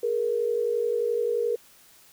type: tone pair together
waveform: sine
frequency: 420.9 / 472.4 Hz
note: G#4 / A#4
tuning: +23 / +23 cents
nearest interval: major second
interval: 200 cents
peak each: -28 / -24 dBFS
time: 0.03-1.56 s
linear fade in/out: 5 ms
effects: white hiss -55 dBFS RMS until 2.12 s